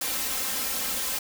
white noise with comb filter, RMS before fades -29 dBFS, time 0.01-1.19 s, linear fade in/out 5 ms, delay 3.8 ms, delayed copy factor +0.95, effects none

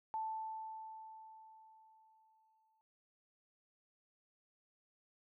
sine tone with exponential decay, 880 Hz, A5, in tune, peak -36 dBFS, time 0.14-2.81 s, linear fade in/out 0 ms, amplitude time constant 580 ms, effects none

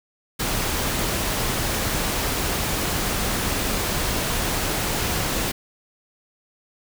pink noise, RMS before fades -24 dBFS, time 0.39-5.52 s, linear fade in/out 10 ms, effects none

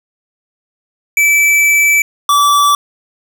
square tone pair in turn, 2313 / 1156.5 Hz, D7 / D6, -27 / -27 cents, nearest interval octave, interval 1200 cents, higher first, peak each -8 dBFS, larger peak neither, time 1.17-2.02 / 2.29-2.75 s, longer first, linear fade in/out 2 ms, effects none

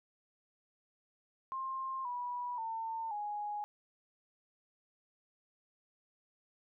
sine tone with pitch steps, 1059 / 976.7 / 900.9 / 830.9 Hz, C6 / B5 / A5 / G#5, +21 / -20 / +41 / +1 cents, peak -36 dBFS, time 1.52-3.64 s, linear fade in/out 0 ms, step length 530 ms, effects none

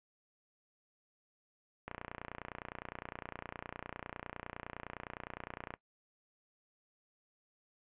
click train, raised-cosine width 0.5 ms, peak -26 dBFS, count 116, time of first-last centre 1.88-5.739 s, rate 29.8 Hz, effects noise-tail reverb RT60 0.1 s tail -18 dB re dry + resampled to 8000 Hz

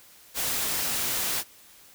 white noise, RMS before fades -28 dBFS, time 0.34-1.44 s, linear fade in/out 50 ms, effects white hiss -53 dBFS RMS until 1.94 s

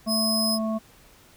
harmonic tone, 220 Hz, A3, in tune, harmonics 1 / 3 / 5, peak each -25 / -30 / -36 dBFS, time 0.06-0.79 s, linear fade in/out 20 ms
sawtooth tone, 5080 Hz, D#8, 35 cents sharp, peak -21 dBFS, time 0.07-0.59 s, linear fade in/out 50 ms
effects pink hiss -54 dBFS RMS until 1.36 s

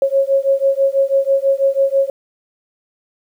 sine beating tone pair, 543 / 549.1 Hz, C#5 / C#5, -36 / -17 cents, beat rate 6.1 Hz, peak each -15 dBFS, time 0.02-2.1 s, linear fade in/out 2 ms, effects 8-bit

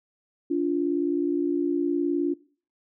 sine tone pair together, 288 / 347.4 Hz, D4 / F4, -34 / -9 cents, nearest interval minor third, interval 325 cents, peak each -24 / -25 dBFS, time 0.5-2.34 s, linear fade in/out 10 ms, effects noise-tail reverb RT60 0.4 s tail -19 dB re dry

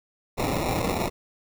violet noise with sample-and-hold, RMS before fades -26 dBFS, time 0.37-1.1 s, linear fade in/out 20 ms, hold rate 1575 Hz, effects none

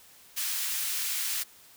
white high-pass noise, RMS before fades -31 dBFS, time 0.36-1.44 s, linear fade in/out 20 ms, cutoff 1700 Hz, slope 12 dB/octave, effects white hiss -55 dBFS RMS until 1.76 s

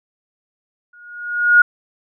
sine tone with exponential growth, 1439 Hz, F#6, 49 cents flat, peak -4 dBFS, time 0.93-1.62 s, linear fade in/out 5 ms, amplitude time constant 150 ms, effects none

